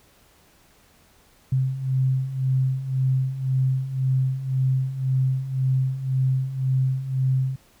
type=beating tone pair; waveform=sine; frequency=130 / 131.9 Hz; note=C3 / C3; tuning=-11 / +14 cents; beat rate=1.9 Hz; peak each=-26 / -21 dBFS; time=1.52-7.56 s; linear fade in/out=5 ms; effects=pink hiss -57 dBFS RMS until 7.8 s